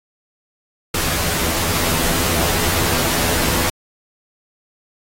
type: noise with comb filter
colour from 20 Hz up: pink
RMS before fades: -19 dBFS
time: 0.94-3.7 s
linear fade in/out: 5 ms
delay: 12 ms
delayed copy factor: +0.8
effects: AAC 48 kbps